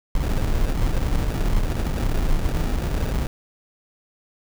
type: noise with sample-and-hold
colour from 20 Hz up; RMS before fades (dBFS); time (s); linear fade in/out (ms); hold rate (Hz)
brown; -21; 0.15-3.27; 2; 1050
effects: none